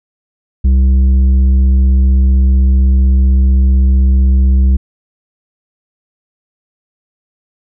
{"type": "tone with tanh clipping", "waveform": "sine", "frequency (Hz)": 65.41, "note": "C2", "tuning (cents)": 0, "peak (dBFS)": -7, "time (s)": [0.64, 4.77], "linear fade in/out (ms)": 10, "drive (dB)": 7, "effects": []}